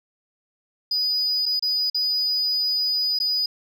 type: tone with dropouts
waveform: sine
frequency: 4953 Hz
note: D#8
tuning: 9 cents flat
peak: -18 dBFS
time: 0.91-3.46 s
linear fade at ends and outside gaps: 5 ms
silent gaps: 1.457-1.461 / 1.595-1.624 / 1.9-1.945 / 3.189-3.2 s
effects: tanh soft clip ceiling -18 dBFS